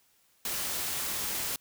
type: noise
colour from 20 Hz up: white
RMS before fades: -33 dBFS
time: 0.45-1.56 s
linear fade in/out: 2 ms
effects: white hiss -67 dBFS RMS until 1.6 s